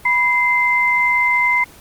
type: tone pair together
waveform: sine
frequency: 980.2 / 2077 Hz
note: B5 / C7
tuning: -13 / -13 cents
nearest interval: octave + minor second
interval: 1300 cents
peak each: -18 / -14 dBFS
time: 0.05-1.64 s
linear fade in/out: 5 ms
effects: pink hiss -43 dBFS RMS until 1.8 s + Opus 24 kbps